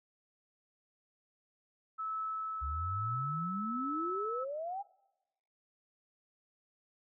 sine tone with tremolo, 1303 Hz, E6, 20 cents flat, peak -34 dBFS, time 1.98-4.45 s, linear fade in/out 20 ms, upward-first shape triangle, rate 1.1 Hz, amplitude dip 30%
sine exponential sweep, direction up, 66.9 to 822 Hz, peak -36 dBFS, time 2.61-4.83 s, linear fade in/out 20 ms
effects noise-tail reverb RT60 1.0 s tail -23 dB re dry

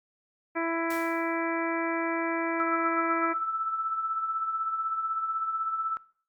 harmonic tone, 331.7 Hz, E4, 11 cents sharp, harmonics 1 / 2 / 3 / 4 / 5 / 6 / 7, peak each -30 / -33 / -35 / -36 / -37 / -38 / -38 dBFS, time 0.55-3.34 s, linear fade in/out 20 ms
white noise with exponential decay, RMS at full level -40 dBFS, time 0.9-1.46 s, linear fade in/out 5 ms, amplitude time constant 120 ms
sine tone with tremolo, 1319 Hz, E6, 1 cent sharp, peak -25 dBFS, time 2.6-5.97 s, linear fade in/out 0 ms, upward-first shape triangle, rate 16 Hz, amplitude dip 60%
effects noise-tail reverb RT60 0.5 s tail -21 dB re dry + Opus 48 kbps

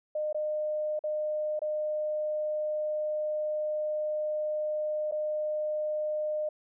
sine tone with dropouts, 609 Hz, D#5, 37 cents flat, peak -28 dBFS, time 0.15-6.49 s, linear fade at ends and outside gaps 5 ms, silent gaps 0.328-0.345 / 0.992-1.038 / 1.593-1.617 / 5.113-5.121 s, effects none

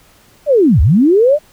sine linear two-way sweep, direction down then up, 622.3 to 59.5 to 622.3 Hz, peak -6 dBFS, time 0.46-1.39 s, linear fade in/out 50 ms, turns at 0.81 s, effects pink hiss -48 dBFS RMS until 1.52 s

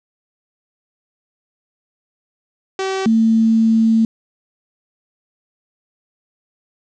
sawtooth / sine tone pair in turn, 383.2 / 224.3 Hz, G4 / A3, -39 / +34 cents, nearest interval major sixth, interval 927 cents, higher first, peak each -15 / -10 dBFS, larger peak second, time 2.79-3.06 / 3.06-4.05 s, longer second, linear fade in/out 2 ms, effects resampled to 16000 Hz + 7-bit

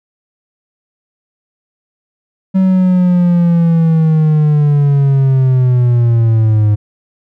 triangle linear sweep, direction down, 190.4 to 103.83 Hz, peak -5 dBFS, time 2.54-6.76 s, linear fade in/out 20 ms, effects none

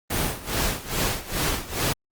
pink noise with tremolo, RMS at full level -23 dBFS, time 0.1-1.93 s, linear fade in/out 5 ms, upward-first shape sine, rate 2.4 Hz, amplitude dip 85%, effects Opus 32 kbps

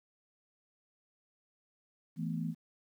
sine chord, E suspended fourth, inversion none, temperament equal, 164.81 / 220 / 246.9 Hz, E3 / A3 / B3, 0 / 0 / 0 cents, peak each -35 / -39 / -40 dBFS, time 2.16-2.55 s, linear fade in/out 50 ms, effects 11-bit

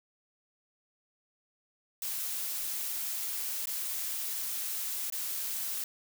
blue noise with dropouts, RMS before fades -35 dBFS, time 2.02-5.84 s, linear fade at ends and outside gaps 2 ms, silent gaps 3.657-3.671 / 5.101-5.123 s, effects none

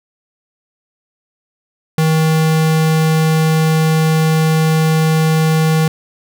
square tone, 158.6 Hz, D#3, 33 cents sharp, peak -11 dBFS, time 1.98-5.88 s, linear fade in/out 2 ms, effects none

